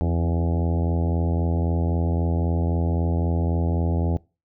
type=harmonic tone with a mistuned harmonic; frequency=83.8 Hz; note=E2; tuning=29 cents sharp; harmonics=1 / 2 / 3 / 4 / 5 / 6 / 7 / 8 / 9 / 10; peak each=-21 / -27 / -31 / -33 / -35 / -37 / -38 / -39 / -40 / -41 dBFS; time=0.01-4.17 s; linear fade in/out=0 ms; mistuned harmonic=3; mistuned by=+41 cents; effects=noise-tail reverb RT60 0.3 s tail -23 dB re dry